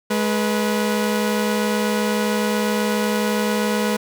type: tone pair together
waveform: sawtooth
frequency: 211 / 489.5 Hz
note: G#3 / B4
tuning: +28 / -15 cents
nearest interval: octave + minor third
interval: 1457 cents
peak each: -16 / -19 dBFS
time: 0.1-3.97 s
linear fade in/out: 10 ms
effects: none